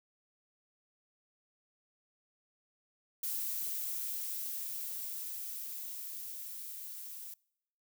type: noise with level ramp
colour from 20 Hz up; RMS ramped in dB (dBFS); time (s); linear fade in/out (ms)
violet; -36 to -46; 3.23-7.34; 5
effects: noise-tail reverb RT60 0.8 s tail -26 dB re dry